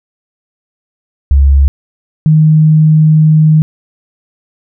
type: tone pair in turn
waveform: sine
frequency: 69.3 / 155.57 Hz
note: C#2 / D#3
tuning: 0 / 0 cents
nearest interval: octave + major second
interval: 1400 cents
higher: second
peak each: -3 dBFS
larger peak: neither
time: 1.31-1.68 / 2.26-3.62 s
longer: second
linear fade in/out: 0 ms
effects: none

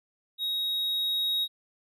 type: tone with level ramp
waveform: triangle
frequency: 3780 Hz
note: A#7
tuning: 23 cents sharp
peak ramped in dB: -26 to -23 dBFS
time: 0.38-1.48 s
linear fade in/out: 50 ms
effects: none

